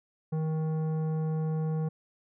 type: tone with tanh clipping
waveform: sine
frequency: 157.6 Hz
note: D#3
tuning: 23 cents sharp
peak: -29 dBFS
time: 0.32-1.89 s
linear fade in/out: 10 ms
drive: 12 dB
effects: none